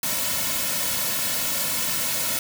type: noise with comb filter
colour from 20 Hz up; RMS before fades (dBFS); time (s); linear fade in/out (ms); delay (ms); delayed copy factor
white; -25; 0.03-2.39; 2; 2.5; -0.8
effects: none